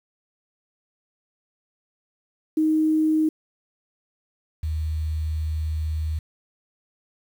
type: tone pair in turn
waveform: sine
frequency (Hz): 312.6 / 78.15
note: D#4 / D#2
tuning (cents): +8 / +8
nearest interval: 2 octaves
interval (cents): 2400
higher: first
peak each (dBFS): -17 / -23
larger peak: first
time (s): 2.57-3.29 / 4.63-6.19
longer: second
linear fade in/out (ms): 5
effects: 8-bit